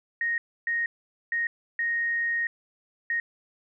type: tone bursts at uneven times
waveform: sine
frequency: 1864.7 Hz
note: A#6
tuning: in tune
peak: -24 dBFS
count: 5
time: 0.21-0.38 / 0.67-0.86 / 1.32-1.47 / 1.79-2.47 / 3.1-3.2 s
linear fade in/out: 2 ms
effects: none